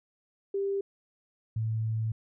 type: tone pair in turn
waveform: sine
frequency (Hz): 395.4 / 110.96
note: G4 / A2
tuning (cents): +15 / +15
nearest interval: octave + minor seventh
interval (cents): 2200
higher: first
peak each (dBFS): -27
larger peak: neither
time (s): 0.54-0.81 / 1.56-2.12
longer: second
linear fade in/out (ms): 5
effects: none